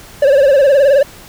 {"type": "tone with vibrato", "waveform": "triangle", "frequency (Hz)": 554.4, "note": "C#5", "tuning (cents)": 0, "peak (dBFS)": -4, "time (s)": [0.22, 1.03], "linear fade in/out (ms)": 5, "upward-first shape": "sine", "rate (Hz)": 19, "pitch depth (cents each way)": 100, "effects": ["pink hiss -37 dBFS RMS until 1.28 s"]}